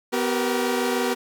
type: tone cluster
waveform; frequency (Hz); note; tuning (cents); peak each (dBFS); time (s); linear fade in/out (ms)
sawtooth; 249.3 / 384.8 / 472.1; B3 / G4 / A#4; +16 / -32 / +22; -22; 0.12-1.15; 20
effects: none